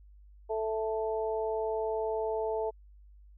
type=harmonic tone; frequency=220 Hz; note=A3; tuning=in tune; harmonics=2 / 3 / 4; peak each=-31 / -35 / -37 dBFS; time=0.49-2.71 s; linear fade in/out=20 ms; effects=added 50 Hz sine -52 dBFS peak until 3.37 s